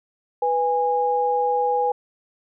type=tone pair together; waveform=sine; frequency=493.6 / 822 Hz; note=B4 / G#5; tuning=-1 / -18 cents; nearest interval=major sixth; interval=883 cents; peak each=-22 / -20 dBFS; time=0.42-1.92 s; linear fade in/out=5 ms; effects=none